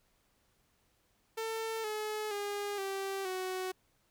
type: tone with pitch steps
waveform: sawtooth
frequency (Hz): 447.5 / 427.3 / 408 / 389.6 / 372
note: A4 / G#4 / G#4 / G4 / F#4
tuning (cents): +29 / +49 / -31 / -11 / +9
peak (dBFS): -31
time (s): 1.37-3.72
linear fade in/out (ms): 10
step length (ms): 470
effects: pink hiss -73 dBFS RMS until 4.1 s